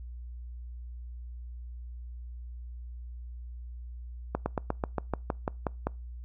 slowing click train, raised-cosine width 1 ms, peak -14 dBFS, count 11, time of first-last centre 4.35-5.87 s, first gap 110 ms, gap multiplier 1.07, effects noise-tail reverb RT60 0.3 s tail -26 dB re dry + added 60 Hz sine -39 dBFS peak until 6.24 s

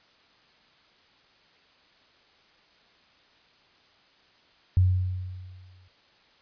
sine tone with exponential decay, 91.9 Hz, F#2, 11 cents flat, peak -15 dBFS, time 4.77-5.88 s, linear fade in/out 0 ms, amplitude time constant 240 ms, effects white hiss -60 dBFS RMS until 6.41 s + resampled to 11025 Hz

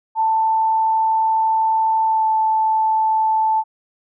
sine tone with pitch glide, 886 to 877.8 Hz, A5 to A5, +12 to -4 cents, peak -14 dBFS, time 0.15-3.64 s, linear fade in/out 50 ms, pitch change -16 cents, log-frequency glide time 2.07-2.26 s, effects none

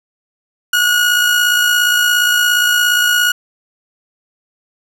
30% pulse tone with amplitude modulation, 1450 Hz, F#6, 35 cents flat, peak -6 dBFS, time 0.73-3.32 s, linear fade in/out 5 ms, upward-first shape sine, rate 57.2 Hz, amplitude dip 40%, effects none

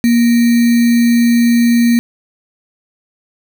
sine tone with sample-and-hold, 236.1 Hz, A#3, 22 cents sharp, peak -7 dBFS, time 0.04-1.99 s, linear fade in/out 0 ms, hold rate 2100 Hz, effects none

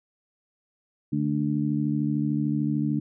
harmonic tone, 73.42 Hz, D2, in tune, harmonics 2 / 3 / 4, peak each -27 / -27 / -27 dBFS, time 1.12-3 s, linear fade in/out 10 ms, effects none

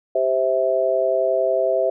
sine chord, C major, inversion second, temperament just, 392.4 / 523.3 / 654.1 Hz, G4 / C5 / E5, +2 / 0 / -14 cents, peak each -24 / -21 / -19 dBFS, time 0.15-1.9 s, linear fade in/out 5 ms, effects none

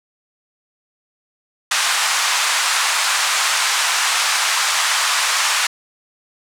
pink band-pass noise, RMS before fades -18 dBFS, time 1.71-5.67 s, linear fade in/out 5 ms, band 940 to 9300 Hz, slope 24 dB/octave, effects none

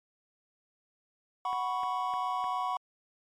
triangle chord, F# suspended fourth, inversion none, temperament just, 740 / 986.7 / 1110 Hz, F#5 / B5 / C#6, 0 / -2 / +2 cents, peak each -32 dBFS, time 1.45-2.77 s, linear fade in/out 2 ms
click train, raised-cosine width 0.5 ms, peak -31 dBFS, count 4, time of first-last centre 1.53-2.442 s, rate 3.29 Hz
effects MP3 64 kbps

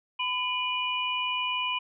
sine tone cluster, 1004 / 2443 / 2948 Hz, B5 / D#7 / F#7, +28 / -32 / -7 cents, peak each -31 dBFS, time 0.19-1.79 s, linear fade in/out 10 ms, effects none

